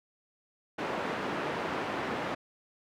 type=band-pass noise; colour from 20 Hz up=pink; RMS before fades=-34 dBFS; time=0.78-2.35 s; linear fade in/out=10 ms; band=250 to 1900 Hz; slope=12 dB/octave; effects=none